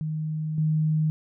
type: tone with level steps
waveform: sine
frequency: 155.56 Hz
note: D#3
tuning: in tune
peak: -26 / -20 dBFS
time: 0.01-1.1 s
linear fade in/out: 0 ms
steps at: 0.58 s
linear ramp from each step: 2 ms
effects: none